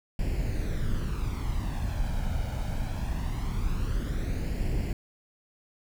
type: noise with flanger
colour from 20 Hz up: brown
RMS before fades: -29 dBFS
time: 0.19-4.93 s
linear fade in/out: 2 ms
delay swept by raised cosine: 0.4 to 1.33 ms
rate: 0.22 Hz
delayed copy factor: +0.6
effects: none